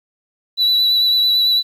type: tone with vibrato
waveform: sine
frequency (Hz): 3948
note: B7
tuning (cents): -1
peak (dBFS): -9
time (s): 0.57-1.63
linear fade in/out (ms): 50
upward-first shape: triangle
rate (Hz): 9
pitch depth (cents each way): 23
effects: tanh soft clip ceiling -11 dBFS + 8-bit